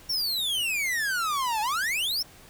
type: exponential two-way sweep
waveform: 45% pulse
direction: down then up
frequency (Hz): 5600 to 830.6 to 5600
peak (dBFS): -25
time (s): 0.09-2.23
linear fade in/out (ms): 10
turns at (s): 1.61
effects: pink hiss -51 dBFS RMS until 2.49 s